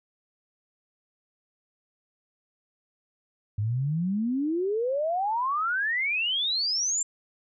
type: exponential sweep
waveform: sine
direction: up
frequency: 100 to 7459 Hz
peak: -24 dBFS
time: 3.58-7.03 s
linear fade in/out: 5 ms
effects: none

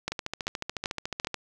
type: two click trains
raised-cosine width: 0.2 ms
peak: -12 / -14 dBFS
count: 4 / 18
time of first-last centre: 0.08-1.247 / 0.12-1.343 s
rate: 2.57 / 13.9 Hz
effects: none

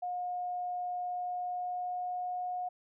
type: tone with pitch glide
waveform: sine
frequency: 718 to 723.8 Hz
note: F5 to F#5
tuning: +48 to -38 cents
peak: -33 dBFS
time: 0.02-2.69 s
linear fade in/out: 10 ms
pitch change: +14 cents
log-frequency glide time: 0.98-2.45 s
effects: none

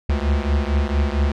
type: beating tone pair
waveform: square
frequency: 69.8 / 74.2 Hz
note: C#2 / D2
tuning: +13 / +18 cents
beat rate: 4.4 Hz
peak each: -20 / -22 dBFS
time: 0.09-1.32 s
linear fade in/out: 5 ms
effects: low-pass 4000 Hz 12 dB/octave

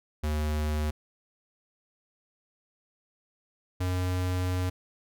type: tone pair in turn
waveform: square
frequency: 75.9 / 91.2 Hz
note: D#2 / F#2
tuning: -42 / -24 cents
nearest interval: minor third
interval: 318 cents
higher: second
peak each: -27 dBFS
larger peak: neither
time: 0.23-0.91 / 3.8-4.7 s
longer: second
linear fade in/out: 10 ms
effects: none

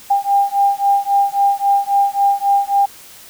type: beating tone pair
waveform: sine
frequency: 798 / 801.7 Hz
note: G5 / G5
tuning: +31 / +39 cents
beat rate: 3.7 Hz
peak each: -15 dBFS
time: 0.1-2.86 s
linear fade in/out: 10 ms
effects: white hiss -40 dBFS RMS until 3.29 s

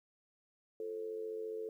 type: tone with amplitude modulation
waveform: sine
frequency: 440 Hz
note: A4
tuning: in tune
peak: -35 dBFS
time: 0.8-1.69 s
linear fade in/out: 2 ms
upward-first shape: sine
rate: 94.7 Hz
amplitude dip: 70%
effects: 12-bit

